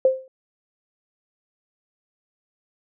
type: tone with exponential decay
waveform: sine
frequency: 523.3 Hz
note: C5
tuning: in tune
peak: -10 dBFS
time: 0.05-0.28 s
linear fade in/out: 2 ms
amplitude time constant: 50 ms
effects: none